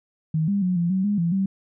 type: tone with pitch steps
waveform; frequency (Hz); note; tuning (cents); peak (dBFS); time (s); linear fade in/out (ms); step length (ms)
sine; 158 / 200.6 / 182.1 / 171.5 / 189.1 / 205.6 / 169.2 / 193.3; D#3 / G3 / F#3 / F3 / F#3 / G#3 / E3 / G3; +27 / +40 / -27 / -31 / +38 / -17 / +45 / -24; -19; 0.34-1.46; 5; 140
effects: none